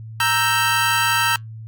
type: chord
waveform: 25% pulse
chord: E diminished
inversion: second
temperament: equal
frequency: 932.3 / 1318.5 / 1568 Hz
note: Bb5 / E6 / G6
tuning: 0 / 0 / 0 cents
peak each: -17 dBFS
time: 0.2-1.36 s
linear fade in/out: 2 ms
effects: added 111 Hz sine -32 dBFS peak until 1.67 s + Opus 48 kbps